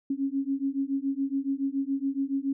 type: beating tone pair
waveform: sine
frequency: 270.5 / 277.6 Hz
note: C#4 / C#4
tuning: -42 / +3 cents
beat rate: 7.1 Hz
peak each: -29 dBFS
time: 0.1-2.53 s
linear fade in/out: 5 ms
effects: none